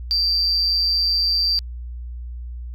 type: tone with amplitude modulation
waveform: sine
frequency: 4699 Hz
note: D8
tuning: in tune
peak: -13 dBFS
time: 0.11-1.59 s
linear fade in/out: 0 ms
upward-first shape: sine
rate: 175 Hz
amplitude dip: 60%
effects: tanh soft clip ceiling -11 dBFS + added 60 Hz sine -29 dBFS peak until 2.74 s